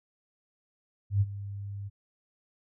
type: tone with ADSR envelope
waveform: sine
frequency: 100.2 Hz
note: G2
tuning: 38 cents sharp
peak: -19 dBFS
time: 1.1-1.9 s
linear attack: 110 ms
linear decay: 38 ms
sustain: -16 dB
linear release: 29 ms
effects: none